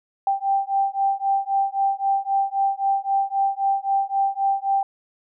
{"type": "beating tone pair", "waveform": "sine", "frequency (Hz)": [784, 787.8], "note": ["G5", "G5"], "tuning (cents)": [0, 8], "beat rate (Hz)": 3.8, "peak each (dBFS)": -22, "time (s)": [0.27, 4.83], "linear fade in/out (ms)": 2, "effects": []}